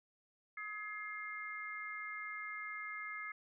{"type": "harmonic tone", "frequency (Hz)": 422.4, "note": "G#4", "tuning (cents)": 29, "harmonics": [3, 4, 5], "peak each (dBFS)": [-47, -48, -44], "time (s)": [0.57, 3.32], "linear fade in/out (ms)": 5, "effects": []}